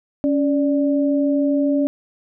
sine tone pair together, 279.9 / 587.3 Hz, C#4 / D5, +17 / 0 cents, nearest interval octave + minor second, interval 1283 cents, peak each -16 / -22 dBFS, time 0.24-1.87 s, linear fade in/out 0 ms, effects none

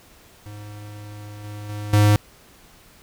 square tone with level steps, 104.3 Hz, G#2, 8 cents sharp, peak -36 / -33 / -29 / -13 dBFS, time 0.46-2.16 s, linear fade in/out 0 ms, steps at 1.44 / 1.69 / 1.93 s, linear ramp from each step 5 ms, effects pink hiss -51 dBFS RMS until 3.02 s

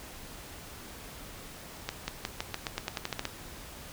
accelerating click train, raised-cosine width 0.2 ms, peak -14 dBFS, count 13, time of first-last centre 1.89-3.253 s, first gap 190 ms, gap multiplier 0.9, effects pink hiss -46 dBFS RMS until 3.92 s

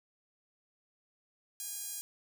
sawtooth tone with high-pass filter, 816 Hz, G#5, 31 cents flat, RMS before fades -41 dBFS, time 1.6-2.01 s, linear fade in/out 0 ms, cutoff 7900 Hz, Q 1.2, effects none

